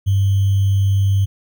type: tone with sample-and-hold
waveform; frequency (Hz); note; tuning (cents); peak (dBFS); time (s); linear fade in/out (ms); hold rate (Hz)
sine; 98; G2; 0; -12; 0.06-1.26; 20; 3150
effects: none